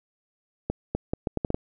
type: accelerating click train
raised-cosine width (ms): 2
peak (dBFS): -12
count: 8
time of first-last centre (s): 0.7-1.545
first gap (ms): 250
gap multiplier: 0.74
effects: none